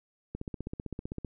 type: click train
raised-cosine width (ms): 3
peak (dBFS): -23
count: 15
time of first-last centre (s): 0.35-1.247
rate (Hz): 15.6
effects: none